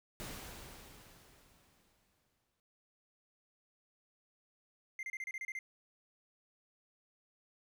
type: noise with exponential decay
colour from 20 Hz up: pink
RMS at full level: -44 dBFS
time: 0.2-2.6 s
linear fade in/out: 0 ms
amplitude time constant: 520 ms
type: tone bursts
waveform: triangle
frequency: 2093 Hz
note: C7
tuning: in tune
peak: -37 dBFS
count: 9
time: 4.99-5.59 s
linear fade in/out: 2 ms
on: 40 ms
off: 30 ms
effects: none